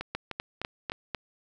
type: two click trains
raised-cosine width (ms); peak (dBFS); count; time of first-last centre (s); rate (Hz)
0.3; -15 / -18; 5 / 4; 0.15-1.148 / 0.01-0.919; 4.01 / 3.3
effects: none